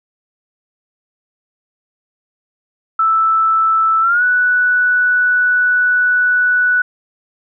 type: tone with pitch glide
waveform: sine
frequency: 1318.5 to 1480 Hz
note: E6 to F#6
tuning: 0 to 0 cents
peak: -10 dBFS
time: 2.99-6.82 s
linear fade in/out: 5 ms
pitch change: +200 cents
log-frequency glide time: 4.01-4.23 s
effects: none